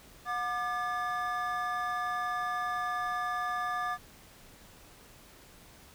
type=tone cluster; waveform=triangle; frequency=725 / 1195 / 1712 Hz; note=F#5 / D6 / A6; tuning=-35 / +30 / -48 cents; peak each=-34 / -31 / -36 dBFS; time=0.25-3.98 s; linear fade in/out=50 ms; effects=pink hiss -55 dBFS RMS until 5.94 s